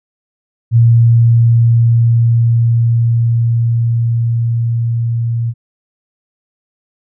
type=tone with level ramp; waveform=sine; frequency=116.6 Hz; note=A#2; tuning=1 cent sharp; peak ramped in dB=-4 to -13 dBFS; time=0.71-5.54 s; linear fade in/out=50 ms; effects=none